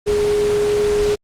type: tone in noise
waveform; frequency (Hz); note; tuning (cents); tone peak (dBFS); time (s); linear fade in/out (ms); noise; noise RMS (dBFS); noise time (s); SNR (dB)
sine; 415.3; G#4; 0; -14; 0.06-1.16; 20; pink; -26; 0.06-1.16; +9
effects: low-pass 8000 Hz 12 dB/octave + Opus 24 kbps